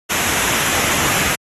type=noise with comb filter; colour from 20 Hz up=pink; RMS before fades=-18 dBFS; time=0.09-1.36 s; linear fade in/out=20 ms; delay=0.22 ms; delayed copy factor=-0.5; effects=high-pass 80 Hz 12 dB/octave + AAC 32 kbps